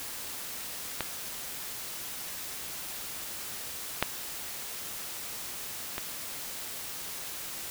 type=clicks; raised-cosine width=0.3 ms; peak=-13 / -7 / -17 dBFS; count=3; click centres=1.007 / 4.026 / 5.981 s; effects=white hiss -39 dBFS RMS until 7.7 s